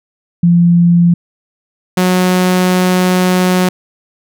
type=tone pair in turn; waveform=sine / sawtooth; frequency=172.4 / 182.76 Hz; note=F3 / F#3; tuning=-22 / -21 cents; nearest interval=minor second; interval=101 cents; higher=second; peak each=-5 dBFS; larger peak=neither; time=0.43-1.14 / 1.97-3.69 s; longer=second; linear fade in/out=5 ms; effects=none